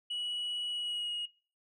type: tone with pitch glide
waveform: sine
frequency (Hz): 2929 to 2884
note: F#7 to F#7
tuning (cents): -18 to -45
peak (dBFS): -31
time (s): 0.1-1.26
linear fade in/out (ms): 10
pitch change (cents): -27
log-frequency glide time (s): 0.72-1.14
effects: noise-tail reverb RT60 0.4 s tail -21 dB re dry + tanh soft clip ceiling -32 dBFS